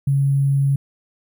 sine tone with sample-and-hold, 138.59 Hz, C#3, in tune, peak -14 dBFS, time 0.07-0.76 s, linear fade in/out 5 ms, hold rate 11025 Hz, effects none

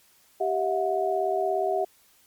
sine tone cluster, 390.5 / 647 / 724 Hz, G4 / E5 / F#5, -7 / -32 / -38 cents, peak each -27 dBFS, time 0.4-1.85 s, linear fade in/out 10 ms, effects white hiss -60 dBFS RMS until 2.26 s + MP3 96 kbps

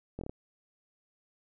slowing click train, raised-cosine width 2 ms, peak -25 dBFS, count 5, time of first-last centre 0.19-0.295 s, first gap 22 ms, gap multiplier 1.12, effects none

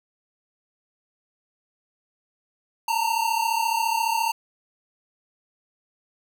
square tone pair together, 894 / 928.5 Hz, A5 / A#5, +27 / -7 cents, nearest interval minor second, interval 66 cents, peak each -25 dBFS, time 2.88-4.32 s, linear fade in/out 5 ms, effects none

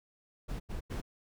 brown noise bursts, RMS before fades -37 dBFS, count 3, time 0.48-1.016 s, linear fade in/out 20 ms, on 120 ms, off 88 ms, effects none

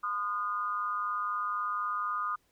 sine tone with amplitude modulation, 1226 Hz, D#6, 26 cents flat, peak -26 dBFS, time 0.03-2.36 s, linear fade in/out 10 ms, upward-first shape sine, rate 204 Hz, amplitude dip 80%, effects pink hiss -71 dBFS RMS until 2.51 s

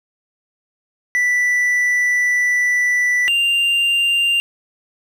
triangle tone pair in turn, 1972 / 2789 Hz, B6 / F7, -3 / -3 cents, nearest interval tritone, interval 600 cents, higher second, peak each -12 dBFS, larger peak neither, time 1.15-3.28 / 3.28-4.4 s, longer first, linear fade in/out 0 ms, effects none

